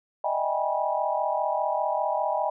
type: tone cluster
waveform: sine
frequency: 608 / 643 / 778 / 823 / 972 Hz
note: D#5 / E5 / G5 / G#5 / B5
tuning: -40 / -43 / -13 / -16 / -28 cents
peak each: -30 dBFS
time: 0.24-2.5 s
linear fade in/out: 5 ms
effects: none